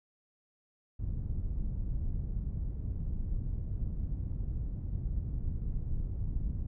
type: low-pass noise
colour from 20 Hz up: pink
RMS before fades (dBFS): -34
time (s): 0.99-6.67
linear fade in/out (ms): 10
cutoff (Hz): 110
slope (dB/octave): 12
effects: none